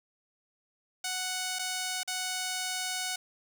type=tone with dropouts; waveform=5% pulse; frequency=740 Hz; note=F#5; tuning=in tune; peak=-20 dBFS; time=1.04-3.16 s; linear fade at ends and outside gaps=5 ms; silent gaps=1.588-1.592 / 2.033-2.076 s; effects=none

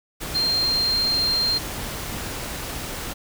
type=tone in noise; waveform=sine; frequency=4186 Hz; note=C8; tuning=in tune; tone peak=-19 dBFS; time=0.34-1.59 s; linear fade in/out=20 ms; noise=pink; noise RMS=-31 dBFS; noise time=0.2-3.14 s; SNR=+9 dB; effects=none

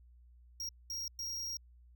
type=tone bursts at uneven times; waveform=square; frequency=5610 Hz; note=F8; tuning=7 cents sharp; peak=-38 dBFS; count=3; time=0.6-0.69 / 0.9-1.08 / 1.19-1.57 s; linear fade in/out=2 ms; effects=added 60 Hz sine -57 dBFS peak until 1.95 s

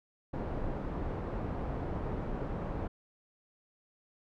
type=low-pass noise; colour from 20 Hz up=pink; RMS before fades=-36 dBFS; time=0.33-2.88 s; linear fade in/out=10 ms; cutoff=810 Hz; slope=12 dB/octave; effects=none

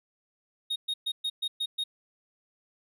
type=tone bursts; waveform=triangle; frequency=3729 Hz; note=A#7; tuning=in tune; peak=-26 dBFS; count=7; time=0.7-1.84 s; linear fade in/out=10 ms; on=60 ms; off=120 ms; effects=none

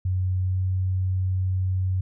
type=tone with pitch glide; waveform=sine; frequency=92.5 to 93.25 Hz; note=F#2 to F#2; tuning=0 to +14 cents; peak=-21 dBFS; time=0.05-2.01 s; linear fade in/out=5 ms; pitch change=+14 cents; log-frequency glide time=0.43-0.6 s; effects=none

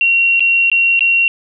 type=tone with dropouts; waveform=sine; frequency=2743 Hz; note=F7; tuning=32 cents flat; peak=-9 dBFS; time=0.01-1.28 s; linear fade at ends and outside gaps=1 ms; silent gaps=0.396-0.405 / 0.7-0.716 / 0.993-1.007 s; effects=none

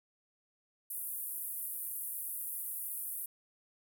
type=band-pass noise; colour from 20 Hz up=white; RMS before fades=-40 dBFS; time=0.9-3.26 s; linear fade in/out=5 ms; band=9800 to 16000 Hz; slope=48 dB/octave; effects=none

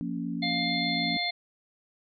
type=chord; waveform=sine; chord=Bb minor; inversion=second; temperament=just; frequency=174.81 / 233.1 / 279.7 Hz; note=F3 / Bb3 / Db4; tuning=+2 / 0 / +16 cents; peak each=-34 dBFS; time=0.01-1.17 s; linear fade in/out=0 ms
type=harmonic tone; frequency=703 Hz; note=F5; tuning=11 cents sharp; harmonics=1 / 3 / 5 / 6; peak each=-34 / -31 / -33 / -32 dBFS; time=0.42-1.31 s; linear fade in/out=10 ms
effects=none

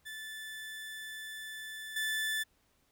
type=tone with level steps; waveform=30% pulse; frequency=1751 Hz; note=A6; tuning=9 cents flat; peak=-39 / -29 dBFS; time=0.05-2.44 s; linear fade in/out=20 ms; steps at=1.96 s; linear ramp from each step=5 ms; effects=pink hiss -72 dBFS RMS until 2.91 s

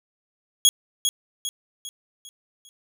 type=tone with echo; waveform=20% pulse; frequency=3322 Hz; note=G#7; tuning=in tune; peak=-7 dBFS; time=0.65-0.69 s; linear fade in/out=0 ms; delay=400 ms; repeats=5; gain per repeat=-7 dB; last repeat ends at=2.69 s; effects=none

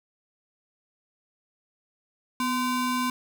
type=ring-modulated tone; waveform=square; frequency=639 Hz; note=D#5; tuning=46 cents sharp; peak=-22 dBFS; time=2.4-3.1 s; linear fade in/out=2 ms; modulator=391 Hz; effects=9-bit

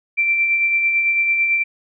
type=tone with tremolo; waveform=sine; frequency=2349 Hz; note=D7; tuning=in tune; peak=-13 dBFS; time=0.17-1.64 s; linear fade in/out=20 ms; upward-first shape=sine; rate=9 Hz; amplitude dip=35%; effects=none

